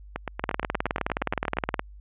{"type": "two click trains", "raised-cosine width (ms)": 0.5, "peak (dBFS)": [-14, -9], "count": [13, 27], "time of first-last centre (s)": [[0.16, 1.57], [0.44, 1.794]], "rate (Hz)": [8.51, 19.2], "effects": ["added 50 Hz sine -43 dBFS peak until 2 s", "resampled to 8000 Hz"]}